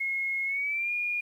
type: tone with pitch glide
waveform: sine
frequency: 2164 to 2429 Hz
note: C#7 to D#7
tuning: -42 to -42 cents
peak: -27 dBFS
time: 0-1.21 s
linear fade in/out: 10 ms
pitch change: +200 cents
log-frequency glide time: 0.45-0.92 s
effects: 10-bit